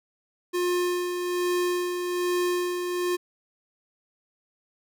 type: tone with tremolo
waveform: square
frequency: 355.9 Hz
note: F4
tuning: 33 cents sharp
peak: -23 dBFS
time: 0.53-3.17 s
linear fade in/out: 20 ms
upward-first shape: sine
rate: 1.2 Hz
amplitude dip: 45%
effects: none